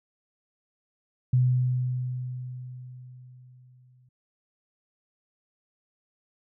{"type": "tone with exponential decay", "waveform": "sine", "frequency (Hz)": 126, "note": "B2", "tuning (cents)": 35, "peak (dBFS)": -17, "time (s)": [1.33, 4.09], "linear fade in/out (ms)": 5, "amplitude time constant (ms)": 600, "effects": []}